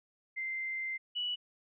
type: tone pair in turn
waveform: sine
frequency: 2084 / 2947 Hz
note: C7 / F#7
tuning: -7 / -8 cents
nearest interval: tritone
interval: 599 cents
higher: second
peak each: -34 / -32 dBFS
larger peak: second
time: 0.36-0.98 / 1.15-1.36 s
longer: first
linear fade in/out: 20 ms
effects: none